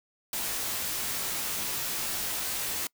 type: noise with comb filter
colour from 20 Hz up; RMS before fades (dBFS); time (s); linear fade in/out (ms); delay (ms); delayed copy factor
white; -32; 0.33-2.87; 2; 18; -0.65
effects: noise-tail reverb RT60 0.1 s tail -25 dB re dry

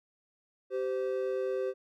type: tone pair together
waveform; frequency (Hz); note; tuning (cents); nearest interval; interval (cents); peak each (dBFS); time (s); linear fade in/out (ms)
triangle; 387.3 / 517; G4 / C5; -21 / -21; perfect fourth; 500; -30 / -31; 0.7-1.74; 50
effects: none

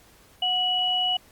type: tone pair together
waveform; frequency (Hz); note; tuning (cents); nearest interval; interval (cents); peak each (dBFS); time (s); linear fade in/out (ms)
sine; 733 / 2932; F#5 / F#7; -16 / -16; 2 octaves; 2400; -28 / -22; 0.42-1.17; 5
effects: pink hiss -55 dBFS RMS until 1.31 s + Opus 48 kbps

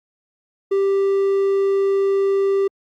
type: tone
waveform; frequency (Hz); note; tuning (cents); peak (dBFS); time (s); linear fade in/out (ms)
triangle; 392.8; G4; +4; -13; 0.71-2.68; 10
effects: Opus 48 kbps

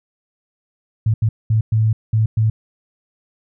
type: tone bursts at uneven times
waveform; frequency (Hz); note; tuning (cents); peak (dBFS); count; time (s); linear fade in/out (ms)
sine; 110; A2; 0; -12; 6; 1.06-1.14 / 1.22-1.29 / 1.5-1.61 / 1.72-1.93 / 2.13-2.26 / 2.37-2.5; 5
effects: none

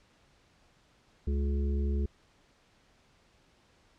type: harmonic tone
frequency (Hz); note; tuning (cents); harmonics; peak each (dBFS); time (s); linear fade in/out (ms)
70.3; C#2; +25; 1 / 3 / 5 / 6; -27 / -37 / -41 / -43; 1.27-2.06; 5
effects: pink hiss -65 dBFS RMS until 3.98 s + low-pass 6000 Hz 12 dB/octave

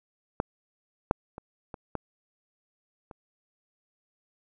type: clicks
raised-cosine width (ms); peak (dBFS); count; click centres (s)
1; -11 / -7 / -25 / -24 / -17 / -29; 6; 0.401 / 1.111 / 1.381 / 1.742 / 1.953 / 3.112
effects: none

